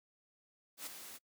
white noise with ADSR envelope, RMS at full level -42 dBFS, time 0.77-1.19 s, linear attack 93 ms, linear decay 14 ms, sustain -8 dB, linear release 33 ms, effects noise-tail reverb RT60 0.1 s tail -26 dB re dry + high-pass 150 Hz 12 dB/octave

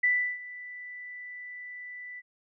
sine tone with ADSR envelope, 1981 Hz, B6, 5 cents sharp, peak -20 dBFS, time 0.03-2.22 s, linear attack 10 ms, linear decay 340 ms, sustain -19 dB, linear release 36 ms, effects none

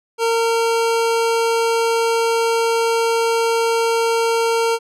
square tone pair together, 458.8 / 917 Hz, A#4 / A#5, -28 / -29 cents, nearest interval octave, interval 1199 cents, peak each -17 / -22 dBFS, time 0.18-4.79 s, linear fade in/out 50 ms, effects low-pass 10000 Hz 12 dB/octave

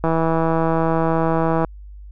click train, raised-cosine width 1 ms, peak -6 dBFS, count 263, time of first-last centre 0.04-1.647 s, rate 163 Hz, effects added 50 Hz sine -35 dBFS peak until 2.11 s

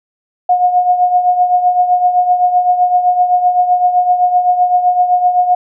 sine tone with tremolo, 721 Hz, F#5, 45 cents flat, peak -5 dBFS, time 0.49-5.55 s, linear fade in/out 5 ms, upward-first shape triangle, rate 7.8 Hz, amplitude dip 70%, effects none

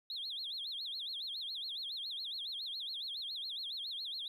triangle tone with vibrato, 3709 Hz, A#7, 9 cents flat, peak -36 dBFS, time 0.1-4.28 s, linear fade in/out 2 ms, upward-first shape sine, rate 7.2 Hz, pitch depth 260 cents each way, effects tanh soft clip ceiling -36 dBFS

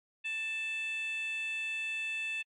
sine tone with frequency modulation, 2637 Hz, E7, in tune, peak -31 dBFS, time 0.24-2.43 s, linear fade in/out 20 ms, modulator 861 Hz, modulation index 0.48, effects tanh soft clip ceiling -32 dBFS + AAC 64 kbps

